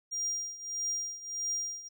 triangle tone with tremolo, 5700 Hz, F8, 34 cents sharp, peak -28 dBFS, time 0.11-1.89 s, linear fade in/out 20 ms, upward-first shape triangle, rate 1.6 Hz, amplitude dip 85%, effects none

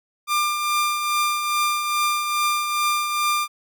sawtooth tone with tremolo, 1195 Hz, D6, 30 cents sharp, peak -14 dBFS, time 0.27-3.48 s, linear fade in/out 50 ms, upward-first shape triangle, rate 2.4 Hz, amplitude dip 50%, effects none

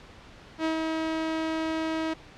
sawtooth tone with ADSR envelope, 320 Hz, D#4, 49 cents sharp, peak -20 dBFS, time 0.58-2.14 s, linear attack 67 ms, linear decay 110 ms, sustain -3 dB, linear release 11 ms, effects pink hiss -49 dBFS RMS until 2.37 s + low-pass 4000 Hz 12 dB/octave

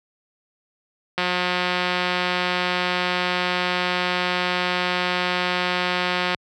click train, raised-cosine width 0.3 ms, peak -6 dBFS, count 931, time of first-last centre 1.18-6.347 s, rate 180 Hz, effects high-pass 80 Hz 12 dB/octave

